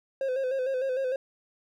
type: tone with vibrato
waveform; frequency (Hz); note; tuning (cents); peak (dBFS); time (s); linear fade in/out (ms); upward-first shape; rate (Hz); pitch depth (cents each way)
triangle; 523.3; C5; 0; -24; 0.21-1.16; 2; square; 6.6; 51
effects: none